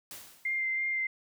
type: noise with exponential decay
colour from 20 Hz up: white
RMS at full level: -42 dBFS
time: 0.11-0.76 s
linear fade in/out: 1 ms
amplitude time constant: 140 ms
type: tone with vibrato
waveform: sine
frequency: 2096 Hz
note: C7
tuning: 2 cents sharp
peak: -28 dBFS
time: 0.45-1.07 s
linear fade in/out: 5 ms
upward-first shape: sine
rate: 3 Hz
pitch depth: 14 cents each way
effects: none